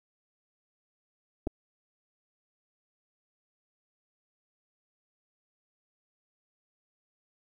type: clicks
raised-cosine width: 2 ms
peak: -19 dBFS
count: 2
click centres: 1.47 / 1.473 s
effects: 10-bit

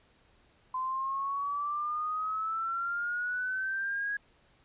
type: exponential sweep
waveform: sine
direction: up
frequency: 1025 to 1661.2 Hz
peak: -30 dBFS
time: 0.74-4.17 s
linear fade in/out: 5 ms
effects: pink hiss -65 dBFS RMS until 4.64 s + resampled to 8000 Hz

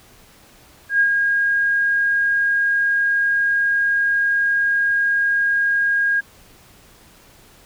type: tone with ADSR envelope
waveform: sine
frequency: 1628 Hz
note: G#6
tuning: 35 cents flat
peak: -11 dBFS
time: 0.89-6.21 s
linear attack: 110 ms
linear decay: 77 ms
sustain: -4 dB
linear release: 17 ms
effects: pink hiss -49 dBFS RMS until 7.65 s

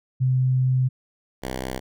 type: tone pair in turn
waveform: sine / 5% pulse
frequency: 128.9 / 64.45 Hz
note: C3 / C2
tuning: -26 / -26 cents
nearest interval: octave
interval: 1200 cents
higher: first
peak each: -17 dBFS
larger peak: neither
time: 0.2-0.89 / 1.42-1.8 s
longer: first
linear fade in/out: 20 ms
effects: none

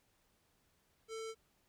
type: tone with low-pass filter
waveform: square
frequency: 445.4 Hz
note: A4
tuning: 21 cents sharp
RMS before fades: -44 dBFS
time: 1.08-1.35 s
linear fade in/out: 50 ms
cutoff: 7800 Hz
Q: 1.6
effects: pink hiss -75 dBFS RMS until 1.68 s

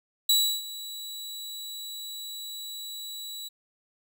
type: tone with ADSR envelope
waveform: sawtooth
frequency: 3918 Hz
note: B7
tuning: 15 cents flat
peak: -15 dBFS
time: 0.29-3.49 s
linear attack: 5 ms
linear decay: 320 ms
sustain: -18 dB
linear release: 16 ms
effects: none

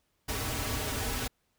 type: noise with comb filter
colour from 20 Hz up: pink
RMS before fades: -33 dBFS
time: 0.28-1.28 s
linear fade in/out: 10 ms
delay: 5.7 ms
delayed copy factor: -0.85
effects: pink hiss -75 dBFS RMS until 1.58 s

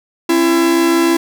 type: tone pair together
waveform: 45% pulse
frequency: 269 / 335.6 Hz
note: C4 / E4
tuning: +48 / +31 cents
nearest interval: major third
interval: 383 cents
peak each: -18 / -11 dBFS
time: 0.29-1.17 s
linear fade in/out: 5 ms
effects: none

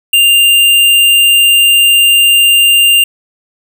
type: tone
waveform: square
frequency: 2794 Hz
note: F7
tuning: in tune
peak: -5 dBFS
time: 0.13-3.04 s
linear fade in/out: 5 ms
effects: none

